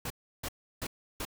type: noise bursts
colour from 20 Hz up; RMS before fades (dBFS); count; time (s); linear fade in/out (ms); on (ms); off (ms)
pink; -36; 4; 0.05-1.252; 5; 53; 330
effects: none